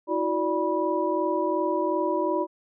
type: tone cluster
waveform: sine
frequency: 322.6 / 365.3 / 585 / 977 Hz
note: E4 / F#4 / D5 / B5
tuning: -37 / -22 / -7 / -19 cents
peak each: -28 dBFS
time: 0.07-2.47 s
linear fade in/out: 50 ms
effects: none